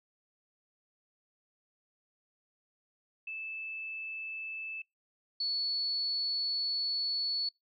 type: tone pair in turn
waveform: sine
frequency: 2628 / 4420 Hz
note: E7 / C#8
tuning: -6 / -6 cents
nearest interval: major sixth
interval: 900 cents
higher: second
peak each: -37 / -30 dBFS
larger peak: second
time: 3.27-4.82 / 5.4-7.49 s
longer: second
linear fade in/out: 5 ms
effects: noise-tail reverb RT60 0.2 s tail -26 dB re dry